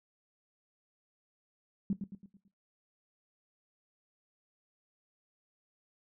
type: tone with echo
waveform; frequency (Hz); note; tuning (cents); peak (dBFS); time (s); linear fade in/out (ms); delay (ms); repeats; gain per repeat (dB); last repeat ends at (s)
sine; 196; G3; 0; -27; 1.9-1.93; 2; 110; 5; -7; 2.48
effects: noise-tail reverb RT60 0.2 s tail -17 dB re dry